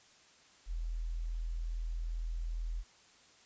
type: tone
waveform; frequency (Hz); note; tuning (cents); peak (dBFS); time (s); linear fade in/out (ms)
sine; 41.2; E1; 0; -34; 0.66-2.84; 50
effects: white hiss -62 dBFS RMS until 3.45 s + resampled to 16000 Hz